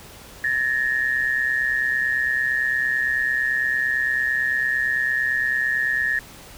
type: tone pair together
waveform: sine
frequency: 1718.1 / 1847 Hz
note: A6 / A#6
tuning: -42 / -16 cents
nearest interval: minor second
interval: 126 cents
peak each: -22 dBFS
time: 0.44-6.19 s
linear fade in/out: 2 ms
effects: pink hiss -43 dBFS RMS until 6.57 s